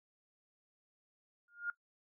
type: tone with exponential growth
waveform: sine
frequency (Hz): 1417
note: F6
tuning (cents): +25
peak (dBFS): -31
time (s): 1.48-1.7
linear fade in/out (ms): 2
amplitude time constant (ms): 47
effects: noise-tail reverb RT60 0.1 s tail -18 dB re dry